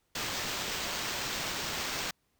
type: noise with sample-and-hold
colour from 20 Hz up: white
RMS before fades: -35 dBFS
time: 0.15-2.11 s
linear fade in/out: 5 ms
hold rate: 11025 Hz
effects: pink hiss -75 dBFS RMS until 2.39 s